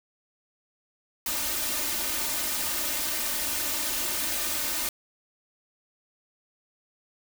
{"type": "noise with comb filter", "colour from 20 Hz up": "white", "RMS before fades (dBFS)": -29, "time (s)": [1.26, 4.89], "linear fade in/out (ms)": 2, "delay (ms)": 3.3, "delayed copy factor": 0.9, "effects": []}